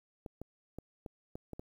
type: clicks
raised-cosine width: 2 ms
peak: -29 dBFS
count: 7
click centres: 0.262 / 0.416 / 0.786 / 1.062 / 1.355 / 1.533 / 1.595 s
effects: 10-bit